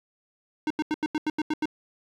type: tone bursts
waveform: square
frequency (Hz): 306.7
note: D#4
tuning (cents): -25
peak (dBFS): -24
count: 9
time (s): 0.67-1.656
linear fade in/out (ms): 2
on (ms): 34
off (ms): 85
effects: low-pass 4000 Hz 12 dB/octave + 10-bit